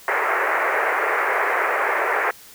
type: band-pass noise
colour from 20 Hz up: white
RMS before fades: -21 dBFS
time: 0.08-2.31 s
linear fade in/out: 2 ms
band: 380 to 2100 Hz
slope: 48 dB/octave
effects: white hiss -45 dBFS RMS until 2.54 s